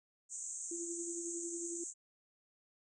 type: band-pass noise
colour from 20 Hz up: white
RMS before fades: -44 dBFS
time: 0.29-1.94 s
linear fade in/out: 50 ms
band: 6400 to 8200 Hz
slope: 96 dB/octave
type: tone with tremolo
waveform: sine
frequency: 340 Hz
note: F4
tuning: 46 cents flat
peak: -40 dBFS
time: 0.71-1.84 s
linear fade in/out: 5 ms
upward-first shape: sine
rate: 11 Hz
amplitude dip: 50%
effects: none